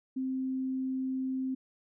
sine tone, 261.6 Hz, C4, in tune, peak -30 dBFS, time 0.16-1.55 s, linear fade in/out 10 ms, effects none

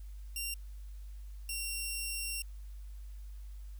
10% pulse tone pair in turn, 2765 / 2746 Hz, F7 / F7, -18 / -30 cents, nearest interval unison, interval 12 cents, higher first, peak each -27 dBFS, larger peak neither, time 0.36-0.54 / 1.49-2.42 s, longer second, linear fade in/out 2 ms, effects added 50 Hz sine -43 dBFS peak until 3.79 s + white hiss -67 dBFS RMS until 3.79 s

